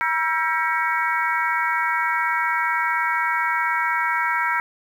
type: harmonic tone with a mistuned harmonic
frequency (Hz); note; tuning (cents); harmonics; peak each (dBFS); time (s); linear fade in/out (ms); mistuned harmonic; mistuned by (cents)
318.6; D#4; +41; 3 / 4 / 5 / 6 / 7; -24 / -25 / -26 / -27 / -27; 0.01-4.6; 0; 4; +87
effects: 8-bit